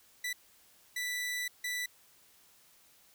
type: tone bursts at uneven times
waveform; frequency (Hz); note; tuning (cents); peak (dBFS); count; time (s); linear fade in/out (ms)
sawtooth; 1975.5; B6; 0; -30; 3; 0.24-0.33 / 0.96-1.48 / 1.64-1.86; 5
effects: white hiss -63 dBFS RMS until 3.14 s